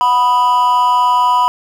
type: tone with amplitude modulation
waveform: triangle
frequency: 987.8 Hz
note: B5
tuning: in tune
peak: -4 dBFS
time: 0.01-1.48 s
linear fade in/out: 0 ms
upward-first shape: sine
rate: 256 Hz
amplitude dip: 70%
effects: 7-bit